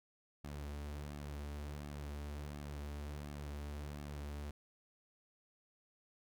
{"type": "tone with flanger", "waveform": "sawtooth", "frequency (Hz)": 72.9, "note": "D2", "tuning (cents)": -12, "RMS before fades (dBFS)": -45, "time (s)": [0.44, 4.51], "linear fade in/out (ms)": 5, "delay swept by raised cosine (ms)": [2, 7.9], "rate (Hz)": 1.4, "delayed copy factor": -0.55, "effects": []}